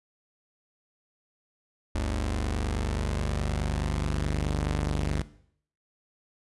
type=tone pair together; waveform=sawtooth; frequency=49.46 / 74.1 Hz; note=G1 / D2; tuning=+16 / +16 cents; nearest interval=perfect fifth; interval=700 cents; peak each=-24 / -26 dBFS; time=1.95-5.22 s; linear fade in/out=0 ms; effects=noise-tail reverb RT60 0.6 s tail -17 dB re dry + resampled to 24000 Hz